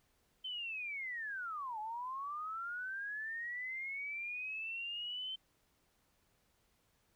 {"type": "linear two-way sweep", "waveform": "sine", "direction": "down then up", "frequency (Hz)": [3100, 839, 3100], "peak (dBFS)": -39, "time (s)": [0.44, 5.36], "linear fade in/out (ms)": 10, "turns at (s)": 1.79, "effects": ["pink hiss -75 dBFS RMS until 7.15 s"]}